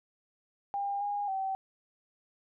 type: tone with pitch steps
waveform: sine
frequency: 802 / 817 / 770 Hz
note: G5 / G#5 / G5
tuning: +39 / -29 / -31 cents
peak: -30 dBFS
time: 0.74-1.55 s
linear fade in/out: 0 ms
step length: 270 ms
effects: none